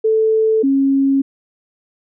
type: tone pair in turn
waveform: sine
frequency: 440 / 273 Hz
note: A4 / C#4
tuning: 0 / -26 cents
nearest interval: minor sixth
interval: 826 cents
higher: first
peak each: -11 dBFS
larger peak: neither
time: 0.04-0.63 / 0.63-1.22 s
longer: neither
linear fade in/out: 10 ms
effects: none